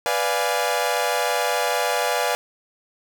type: chord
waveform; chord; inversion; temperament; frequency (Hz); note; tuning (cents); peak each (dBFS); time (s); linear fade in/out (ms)
sawtooth; B diminished seventh; none; equal; 493.9 / 587.3 / 698.5 / 830.6; B4 / D5 / F5 / Ab5; 0 / 0 / 0 / 0; -22; 0.06-2.35; 0
effects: none